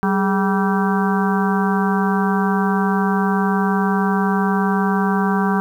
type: harmonic tone with a mistuned harmonic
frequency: 193.6 Hz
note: G3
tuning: 21 cents flat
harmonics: 1 / 2 / 4 / 5 / 6 / 7 / 8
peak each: -17 / -24 / -25 / -25 / -26 / -31 / -27 dBFS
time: 0.03-5.6 s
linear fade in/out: 0 ms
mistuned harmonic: 2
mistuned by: +110 cents
effects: 8-bit